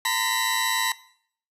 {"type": "tone cluster", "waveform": "25% pulse", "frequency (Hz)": [912, 1019, 1923, 3957], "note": ["A#5", "C6", "B6", "B7"], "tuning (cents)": [-38, -46, -47, 3], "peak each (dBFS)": -24, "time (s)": [0.05, 0.92], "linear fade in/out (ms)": 2, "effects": ["noise-tail reverb RT60 0.6 s tail -19 dB re dry", "resampled to 32000 Hz"]}